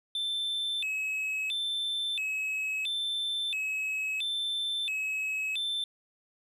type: tone with vibrato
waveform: triangle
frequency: 3016 Hz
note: F#7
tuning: 32 cents sharp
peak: -28 dBFS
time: 0.15-5.84 s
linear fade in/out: 2 ms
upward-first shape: square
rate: 0.74 Hz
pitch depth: 280 cents each way
effects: none